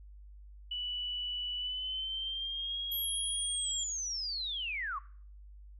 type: tone with pitch glide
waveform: sine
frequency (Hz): 2960 to 3284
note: F#7 to G#7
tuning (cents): 0 to -20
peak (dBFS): -34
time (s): 0.71-3.84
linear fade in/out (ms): 5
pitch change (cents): +180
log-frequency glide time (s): 1.57-2.78
type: linear sweep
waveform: sine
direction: down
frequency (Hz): 11960 to 1046.5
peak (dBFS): -34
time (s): 2.91-4.99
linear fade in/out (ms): 10
effects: noise-tail reverb RT60 0.5 s tail -20 dB re dry + added 50 Hz sine -49 dBFS peak until 5.79 s